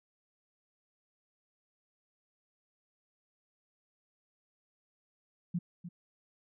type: tone with echo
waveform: sine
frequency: 174.61 Hz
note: F3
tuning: in tune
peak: -29 dBFS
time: 5.54-5.59 s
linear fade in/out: 10 ms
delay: 300 ms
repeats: 1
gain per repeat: -11 dB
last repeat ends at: 5.89 s
effects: none